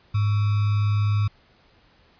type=tone with sample-and-hold; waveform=sine; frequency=103.8 Hz; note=G#2; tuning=in tune; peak=-18 dBFS; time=0.14-1.28 s; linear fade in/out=10 ms; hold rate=1225 Hz; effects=pink hiss -58 dBFS RMS until 2.19 s + resampled to 11025 Hz